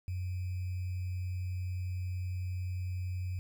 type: tone with sample-and-hold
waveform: sine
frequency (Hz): 91.1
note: F#2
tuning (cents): -26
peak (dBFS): -33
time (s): 0.08-3.39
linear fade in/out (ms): 0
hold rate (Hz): 2450
effects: none